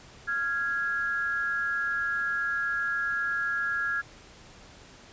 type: tone pair together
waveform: sine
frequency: 1388.9 / 1661.2 Hz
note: F6 / G#6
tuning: -10 / 0 cents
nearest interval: minor third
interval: 310 cents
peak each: -30 / -28 dBFS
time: 0.27-4.02 s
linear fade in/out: 20 ms
effects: pink hiss -51 dBFS RMS until 5.12 s + resampled to 16000 Hz